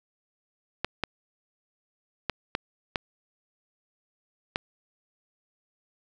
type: clicks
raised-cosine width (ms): 0.3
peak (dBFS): -10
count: 6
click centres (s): 0.846 / 1.037 / 2.297 / 2.551 / 2.958 / 4.559
effects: none